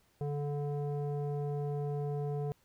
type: tone with low-pass filter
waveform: square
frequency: 145 Hz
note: D3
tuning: 22 cents flat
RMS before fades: -35 dBFS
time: 0.21-2.52 s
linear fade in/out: 0 ms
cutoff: 580 Hz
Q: 2.9
effects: pink hiss -70 dBFS RMS until 2.64 s